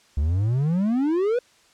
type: exponential sweep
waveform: triangle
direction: up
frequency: 68 to 506 Hz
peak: -17 dBFS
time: 0.17-1.39 s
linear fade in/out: 5 ms
effects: white hiss -57 dBFS RMS until 1.73 s + low-pass 7000 Hz 12 dB/octave